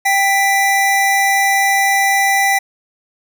square tone pair together, 787 / 1983.1 Hz, G5 / B6, +7 / +7 cents, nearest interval octave + major third, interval 1600 cents, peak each -15 dBFS, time 0.05-2.59 s, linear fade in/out 10 ms, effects none

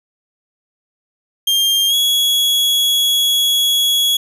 40% pulse tone with pitch glide, 3199 to 3348 Hz, G7 to G#7, +34 to +13 cents, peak -11 dBFS, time 1.47-4.17 s, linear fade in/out 5 ms, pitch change +79 cents, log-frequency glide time 1.88-1.94 s, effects none

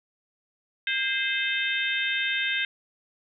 harmonic tone with a mistuned harmonic, 520 Hz, C5, 11 cents flat, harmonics 3 / 4 / 5 / 6 / 7, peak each -29 / -30 / -31 / -32 / -32 dBFS, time 0.87-2.65 s, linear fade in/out 2 ms, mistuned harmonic 3, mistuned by +46 cents, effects none

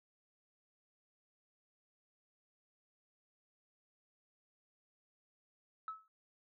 sine tone with exponential decay, 1298 Hz, E6, 27 cents flat, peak -36 dBFS, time 5.88-6.08 s, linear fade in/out 1 ms, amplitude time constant 43 ms, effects tanh soft clip ceiling -33 dBFS

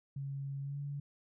sine tone with pitch glide, 138.4 to 142.54 Hz, C#3 to C#3, -2 to +49 cents, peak -37 dBFS, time 0.16-1 s, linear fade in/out 5 ms, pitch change +51 cents, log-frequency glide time 0.61-0.78 s, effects none

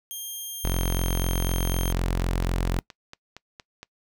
5% pulse tone with pitch glide, 3204 to 3186 Hz, G7 to G7, +37 to +27 cents, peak -25 dBFS, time 0.11-1.92 s, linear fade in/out 0 ms, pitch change -10 cents, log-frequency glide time 0.49-0.76 s
sawtooth tone, 43.99 Hz, F1, 13 cents sharp, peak -19 dBFS, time 0.64-2.79 s, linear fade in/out 0 ms
click train, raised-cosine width 0.2 ms, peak -23 dBFS, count 11, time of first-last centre 1.51-3.83 s, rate 4.31 Hz
effects noise-tail reverb RT60 0.1 s tail -23 dB re dry

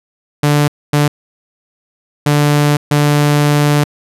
sawtooth tone bursts at uneven times, 146.83 Hz, D3, in tune, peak -5 dBFS, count 4, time 0.43-0.68 / 0.93-1.08 / 2.26-2.77 / 2.91-3.84 s, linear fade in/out 5 ms, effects resampled to 32000 Hz

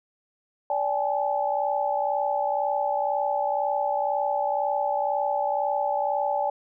sine tone cluster, 579 / 796 / 858 Hz, D5 / G5 / A5, -25 / +26 / -44 cents, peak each -27 dBFS, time 0.7-6.5 s, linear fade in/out 2 ms, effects none

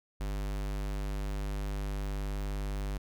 square tone, 49.85 Hz, G1, 30 cents sharp, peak -33 dBFS, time 0.2-2.98 s, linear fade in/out 10 ms, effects none

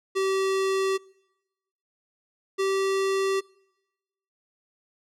square tone pair in turn, 385 / 387.7 Hz, G4 / G4, -31 / -19 cents, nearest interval unison, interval 12 cents, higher second, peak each -23 dBFS, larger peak neither, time 0.15-0.98 / 2.58-3.41 s, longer neither, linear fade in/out 20 ms, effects noise-tail reverb RT60 1.0 s tail -25 dB re dry + low-pass 9000 Hz 12 dB/octave

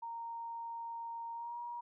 sine tone with pitch glide, 927 to 953.1 Hz, A#5 to A#5, -10 to +38 cents, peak -40 dBFS, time 0.02-1.81 s, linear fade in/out 10 ms, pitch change +48 cents, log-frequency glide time 1.33-1.59 s, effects none

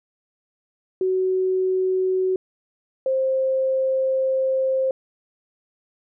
sine tone pair in turn, 373.9 / 527.2 Hz, F#4 / C5, +18 / +13 cents, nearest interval tritone, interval 595 cents, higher second, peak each -18 dBFS, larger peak neither, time 1.01-2.36 / 3.06-4.91 s, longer second, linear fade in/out 2 ms, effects none

